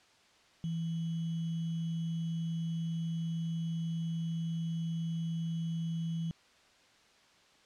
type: tone with sample-and-hold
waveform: sine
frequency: 164.81 Hz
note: E3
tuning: in tune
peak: -32 dBFS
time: 0.64-6.31 s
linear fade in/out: 0 ms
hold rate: 3150 Hz
effects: white hiss -63 dBFS RMS until 7.65 s + low-pass 5000 Hz 12 dB/octave